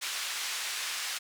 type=band-pass noise; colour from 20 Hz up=pink; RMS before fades=-35 dBFS; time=0.01-1.19 s; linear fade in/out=20 ms; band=1800 to 8900 Hz; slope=12 dB/octave; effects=none

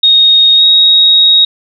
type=tone with pitch glide; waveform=sine; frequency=3729 to 3775 Hz; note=A#7 to A#7; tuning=0 to +21 cents; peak=-3 dBFS; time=0.03-1.45 s; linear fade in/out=5 ms; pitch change=+21 cents; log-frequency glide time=0.56-0.63 s; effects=none

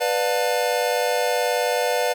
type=chord; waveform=square; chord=B half-diminished seventh; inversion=none; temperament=just; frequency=493.9 / 592.7 / 711.2 / 889 Hz; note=B4 / D5 / F5 / A5; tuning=0 / +16 / +31 / +18 cents; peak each=-24 / -26 / -26 / -30 dBFS; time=0-2.14 s; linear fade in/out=20 ms; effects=none

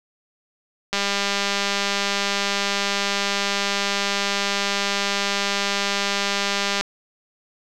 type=click train; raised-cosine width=0.2 ms; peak=-5 dBFS; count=1177; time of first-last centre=0.93-6.81 s; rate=200 Hz; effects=none

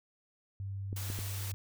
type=tone; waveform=sine; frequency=98 Hz; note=G2; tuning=in tune; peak=-36 dBFS; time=0.6-1.54 s; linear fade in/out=0 ms
type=clicks; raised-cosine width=3 ms; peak=-29 dBFS; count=3; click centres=0.929 / 1.101 / 1.189 s
type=high-pass noise; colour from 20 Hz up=white; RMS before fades=-43 dBFS; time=0.96-1.52 s; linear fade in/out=5 ms; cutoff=150 Hz; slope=48 dB/octave
effects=none

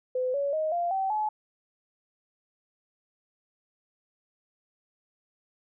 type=tone with pitch steps; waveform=sine; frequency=508 / 563.7 / 625.4 / 693.9 / 770 / 854.4 Hz; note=B4 / C#5 / D#5 / F5 / G5 / G#5; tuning=+49 / +29 / +9 / -11 / -31 / +49 cents; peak=-25 dBFS; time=0.15-1.29 s; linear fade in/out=5 ms; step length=190 ms; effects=none

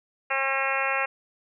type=harmonic tone; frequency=270 Hz; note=C#4; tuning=45 cents flat; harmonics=2 / 3 / 4 / 5 / 6 / 7 / 8 / 9 / 10; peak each=-32 / -32 / -32 / -32 / -32 / -32 / -32 / -32 / -32 dBFS; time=0.3-1.06 s; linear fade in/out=10 ms; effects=none

